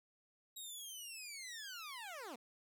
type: linear sweep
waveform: 15% pulse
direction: down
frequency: 3834 to 214.8 Hz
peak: -40 dBFS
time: 0.56-2.36 s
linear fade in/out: 10 ms
effects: none